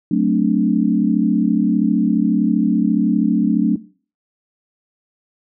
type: chord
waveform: sine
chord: D dominant seventh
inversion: first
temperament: equal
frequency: 185 / 220 / 261.6 / 293.7 Hz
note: F#3 / A3 / C4 / D4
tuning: 0 / 0 / 0 / 0 cents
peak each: -18 / -18 / -21 / -18 dBFS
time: 0.11-3.76 s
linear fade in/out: 5 ms
effects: noise-tail reverb RT60 0.4 s tail -18 dB re dry